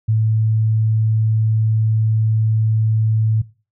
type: tone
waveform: sine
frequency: 110 Hz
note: A2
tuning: in tune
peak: -13 dBFS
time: 0.08-3.42 s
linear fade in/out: 10 ms
effects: noise-tail reverb RT60 0.3 s tail -17 dB re dry